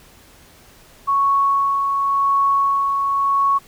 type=tone with tremolo; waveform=sine; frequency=1108.7 Hz; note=C#6; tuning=in tune; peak=-13 dBFS; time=1.07-3.59 s; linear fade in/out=20 ms; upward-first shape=sine; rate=0.91 Hz; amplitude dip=35%; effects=pink hiss -48 dBFS RMS until 3.67 s